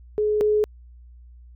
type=tone pair in turn; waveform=sine; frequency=423 / 423 Hz; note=G#4 / G#4; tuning=+32 / +32 cents; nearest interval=unison; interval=0 cents; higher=neither; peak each=-18 / -16 dBFS; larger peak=second; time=0.18-0.41 / 0.41-0.64 s; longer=neither; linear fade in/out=0 ms; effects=added 60 Hz sine -43 dBFS peak until 1.55 s + MP3 96 kbps